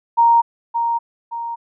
sine tone with echo, 932.3 Hz, A#5, in tune, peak -9 dBFS, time 0.17-0.42 s, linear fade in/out 20 ms, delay 570 ms, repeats 2, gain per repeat -7 dB, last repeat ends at 1.56 s, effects none

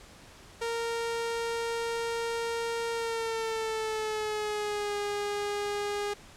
sawtooth tone with pitch glide, 463 to 410.1 Hz, A#4 to G#4, -12 to -22 cents, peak -26 dBFS, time 0.61-6.14 s, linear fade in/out 10 ms, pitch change -210 cents, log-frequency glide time 2.92-4.96 s, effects pink hiss -52 dBFS RMS until 6.36 s + low-pass 9000 Hz 12 dB/octave

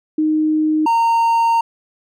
sine / triangle tone pair in turn, 309.7 / 921.1 Hz, D#4 / A#5, -8 / -21 cents, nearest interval octave + perfect fifth, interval 1887 cents, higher second, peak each -13 / -10 dBFS, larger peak second, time 0.18-0.86 / 0.86-1.61 s, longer second, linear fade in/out 5 ms, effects none

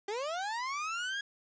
30% pulse linear sweep, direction up, 388.5 to 1661.2 Hz, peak -31 dBFS, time 0.08-1.21 s, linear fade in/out 5 ms, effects resampled to 16000 Hz + 10-bit

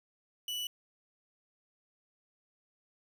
40% pulse tone, 2960 Hz, F#7, in tune, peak -34 dBFS, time 0.48-0.67 s, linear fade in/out 2 ms, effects none

